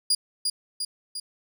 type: tone with echo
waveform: 30% pulse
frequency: 4850 Hz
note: D#8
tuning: 45 cents flat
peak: -16 dBFS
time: 0.1-0.15 s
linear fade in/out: 5 ms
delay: 350 ms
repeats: 3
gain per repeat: -4 dB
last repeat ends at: 1.2 s
effects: none